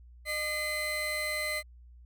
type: tone pair together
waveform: 35% pulse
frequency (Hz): 608.9 / 2048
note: D#5 / C7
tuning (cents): -38 / -38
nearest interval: octave + major sixth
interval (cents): 2100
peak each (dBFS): -35 / -30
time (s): 0.25-1.63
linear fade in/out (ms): 50
effects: added 60 Hz sine -50 dBFS peak until 2.05 s